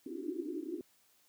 white band-pass noise, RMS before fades -40 dBFS, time 0.06-0.81 s, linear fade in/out 2 ms, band 270 to 380 Hz, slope 96 dB/octave, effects white hiss -69 dBFS RMS until 1.28 s + high-pass 80 Hz 12 dB/octave

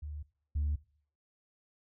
sine tone pair in turn, 74.5 / 73.81 Hz, D2 / D2, +25 / +9 cents, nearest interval unison, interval 16 cents, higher first, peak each -38 / -27 dBFS, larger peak second, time 0.02-0.23 / 0.55-0.76 s, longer neither, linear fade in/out 10 ms, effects noise-tail reverb RT60 0.5 s tail -21 dB re dry + tanh soft clip ceiling -26 dBFS

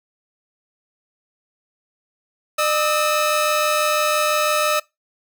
sawtooth tone pair together, 604.5 / 1295 Hz, D5 / E6, +50 / -31 cents, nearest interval octave + minor second, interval 1319 cents, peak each -16 dBFS, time 2.58-4.8 s, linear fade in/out 10 ms, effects noise-tail reverb RT60 0.2 s tail -22 dB re dry

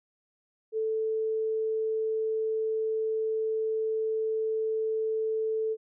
sine tone, 440 Hz, A4, in tune, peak -26 dBFS, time 0.72-5.77 s, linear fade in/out 50 ms, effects none

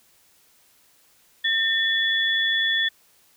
sine tone pair together, 1808 / 3422 Hz, A6 / A7, +47 / -49 cents, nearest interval major seventh, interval 1104 cents, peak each -22 dBFS, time 1.44-2.89 s, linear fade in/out 10 ms, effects white hiss -59 dBFS RMS until 3.36 s

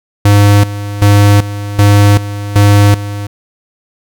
square tone with tremolo, 102.1 Hz, G#2, 29 cents flat, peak -4 dBFS, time 0.25-3.27 s, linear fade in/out 5 ms, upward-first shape square, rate 1.3 Hz, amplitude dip 80%, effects none

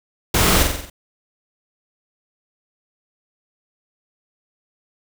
pink noise with echo, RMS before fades -17 dBFS, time 0.34-0.63 s, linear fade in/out 5 ms, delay 45 ms, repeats 6, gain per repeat -4 dB, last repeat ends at 0.9 s, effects none

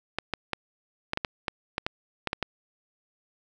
clicks, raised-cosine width 0.3 ms, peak -11 dBFS, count 12, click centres 0.186 / 0.337 / 0.533 / 1.134 / 1.174 / 1.248 / 1.482 / 1.781 / 1.865 / 2.273 / 2.331 / 2.427 s, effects none

